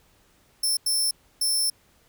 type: tone bursts at uneven times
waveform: 20% pulse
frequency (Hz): 5350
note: E8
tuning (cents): +25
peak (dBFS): -16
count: 3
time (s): 0.63-0.77 / 0.86-1.11 / 1.41-1.7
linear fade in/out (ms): 5
effects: pink hiss -61 dBFS RMS until 2.08 s